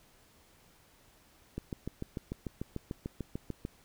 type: click train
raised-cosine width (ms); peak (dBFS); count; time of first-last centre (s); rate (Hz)
3; -23; 15; 1.58-3.651; 6.76
effects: pink hiss -63 dBFS RMS until 3.84 s